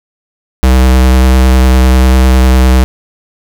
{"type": "tone with vibrato", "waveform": "square", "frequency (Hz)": 64.2, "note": "C2", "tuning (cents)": -32, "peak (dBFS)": -4, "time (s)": [0.63, 2.84], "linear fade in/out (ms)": 0, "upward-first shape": "square", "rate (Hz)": 10, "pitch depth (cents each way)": 12, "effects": []}